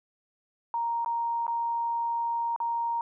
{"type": "tone with dropouts", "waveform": "sine", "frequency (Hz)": 933, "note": "A#5", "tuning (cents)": 1, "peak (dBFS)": -26, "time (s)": [0.74, 3.01], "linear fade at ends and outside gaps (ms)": 1, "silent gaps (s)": [[1.047, 1.06], [1.467, 1.479], [2.562, 2.602]], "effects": []}